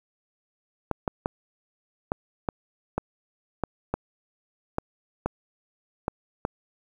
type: clicks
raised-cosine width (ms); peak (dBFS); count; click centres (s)
1; -11; 12; 0.913 / 1.078 / 1.259 / 2.119 / 2.488 / 2.98 / 3.637 / 3.94 / 4.784 / 5.26 / 6.081 / 6.451
effects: 8-bit